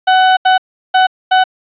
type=tone bursts at uneven times; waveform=35% pulse; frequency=748 Hz; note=F#5; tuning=19 cents sharp; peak=-5 dBFS; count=4; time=0.07-0.37 / 0.45-0.58 / 0.94-1.07 / 1.31-1.44 s; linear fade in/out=10 ms; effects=resampled to 8000 Hz + 7-bit